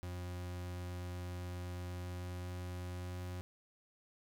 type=tone with pitch glide; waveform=40% pulse; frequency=89.2 to 89.92 Hz; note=F2 to F#2; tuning=+37 to -49 cents; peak=-40 dBFS; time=0.03-3.41 s; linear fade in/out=0 ms; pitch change=+14 cents; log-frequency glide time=1.79-2.83 s; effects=none